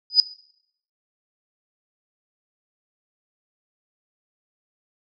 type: tone with exponential growth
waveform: sine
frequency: 4978 Hz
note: D#8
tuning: in tune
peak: -5 dBFS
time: 0.1-0.2 s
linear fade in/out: 1 ms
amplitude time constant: 21 ms
effects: noise-tail reverb RT60 0.7 s tail -19 dB re dry + MP3 64 kbps